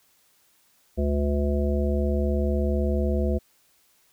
harmonic tone, 72 Hz, D2, 34 cents flat, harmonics 1 / 3 / 5 / 7 / 9, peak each -23 / -28 / -30 / -31 / -33 dBFS, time 0.97-3.39 s, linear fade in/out 20 ms, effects white hiss -63 dBFS RMS until 4.12 s

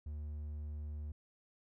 triangle tone, 75 Hz, D2, 37 cents sharp, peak -38 dBFS, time 0.06-1.12 s, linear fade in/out 5 ms, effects none

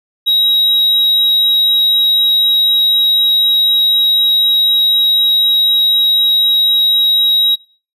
triangle tone, 3826 Hz, A#7, 44 cents sharp, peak -7 dBFS, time 0.26-7.56 s, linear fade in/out 20 ms, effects noise-tail reverb RT60 0.4 s tail -23 dB re dry + resampled to 32000 Hz

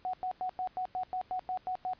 sine tone bursts, 740 Hz, F#5, in tune, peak -31 dBFS, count 11, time 0.05-1.934 s, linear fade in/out 0 ms, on 84 ms, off 96 ms, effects pink hiss -63 dBFS RMS until 1.99 s + resampled to 11025 Hz

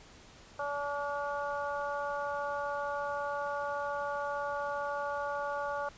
harmonic tone, 286.7 Hz, D4, 42 cents flat, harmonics 2 / 3 / 4 / 5, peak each -36 / -38 / -39 / -40 dBFS, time 0.59-5.89 s, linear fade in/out 5 ms, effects pink hiss -55 dBFS RMS until 5.97 s + resampled to 16000 Hz

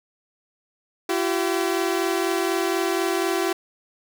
sawtooth tone pair together, 338.5 / 382.6 Hz, E4 / G4, +46 / -42 cents, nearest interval major second, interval 212 cents, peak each -20 dBFS, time 1.09-3.53 s, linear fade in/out 5 ms, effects none

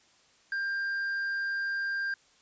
sine tone with hard clipping, 1593 Hz, G6, 27 cents sharp, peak -30 dBFS, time 0.52-2.14 s, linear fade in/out 2 ms, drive 3 dB, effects white hiss -63 dBFS RMS until 2.41 s + resampled to 16000 Hz

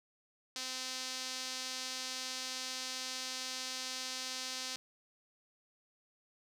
sawtooth tone with band-pass filter, 257.7 Hz, C4, 26 cents flat, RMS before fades -41 dBFS, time 0.56-4.76 s, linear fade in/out 0 ms, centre 5100 Hz, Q 1.8, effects none

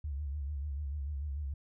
sine tone with vibrato, 71.6 Hz, D2, 43 cents flat, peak -34 dBFS, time 0.04-1.54 s, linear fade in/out 5 ms, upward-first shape sine, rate 6.8 Hz, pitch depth 98 cents each way, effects none

